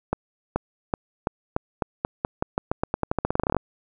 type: accelerating click train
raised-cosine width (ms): 1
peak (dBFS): -8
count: 26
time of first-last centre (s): 0.13-3.567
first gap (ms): 430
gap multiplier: 0.88
effects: none